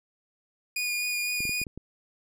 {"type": "tone with vibrato", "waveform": "sawtooth", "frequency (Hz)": 2446, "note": "D#7", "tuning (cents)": -30, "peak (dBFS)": -24, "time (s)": [0.76, 1.64], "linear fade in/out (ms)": 5, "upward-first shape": "sine", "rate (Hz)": 4, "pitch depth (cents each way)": 14}
{"type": "clicks", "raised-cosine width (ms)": 3, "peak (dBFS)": -26, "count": 6, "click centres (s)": [1.405, 1.453, 1.494, 1.616, 1.668, 1.776]}
{"effects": []}